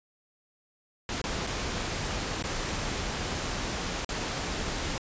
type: noise with dropouts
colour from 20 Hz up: pink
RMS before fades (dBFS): -32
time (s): 1.09-4.98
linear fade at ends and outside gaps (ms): 1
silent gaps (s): 1.216-1.24 / 1.467-1.471 / 2.425-2.439 / 4.047-4.091
effects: resampled to 16000 Hz